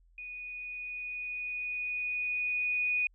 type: tone with level ramp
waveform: sine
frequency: 2473 Hz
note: D#7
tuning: 11 cents flat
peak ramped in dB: -40 to -26 dBFS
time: 0.18-3.07 s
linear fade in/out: 2 ms
effects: added 42 Hz sine -60 dBFS peak until 3.14 s